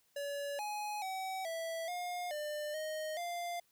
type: tone with pitch steps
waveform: square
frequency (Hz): 569 / 838 / 760 / 658 / 712 / 598 / 622 / 696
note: C#5 / G#5 / F#5 / E5 / F5 / D5 / D#5 / F5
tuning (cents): +45 / +15 / +46 / -3 / +33 / +31 / -1 / -6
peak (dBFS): -38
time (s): 0.16-3.6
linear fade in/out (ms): 5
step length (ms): 430
effects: white hiss -73 dBFS RMS until 3.71 s